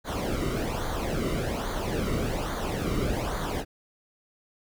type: noise with flanger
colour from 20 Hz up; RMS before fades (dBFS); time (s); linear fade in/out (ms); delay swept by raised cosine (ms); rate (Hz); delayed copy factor
brown; -29; 0.04-3.65; 50; 0.37 to 1.21; 1.2; -0.7
effects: none